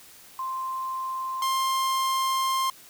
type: tone pair in turn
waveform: sine / 45% pulse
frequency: 1046.5 / 1056.2 Hz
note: C6 / C6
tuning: 0 / +16 cents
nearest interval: unison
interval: 16 cents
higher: second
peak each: -28 / -23 dBFS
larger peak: second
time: 0.39-1.42 / 1.42-2.7 s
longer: second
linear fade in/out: 2 ms
effects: white hiss -50 dBFS RMS until 2.89 s